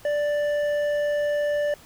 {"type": "tone with hard clipping", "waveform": "sine", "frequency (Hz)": 587.3, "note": "D5", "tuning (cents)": 0, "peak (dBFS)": -23, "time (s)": [0.05, 1.74], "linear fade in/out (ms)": 2, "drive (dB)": 7, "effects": ["pink hiss -50 dBFS RMS until 1.85 s"]}